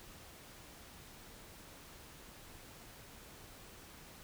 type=silence; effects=pink hiss -55 dBFS RMS until 4.23 s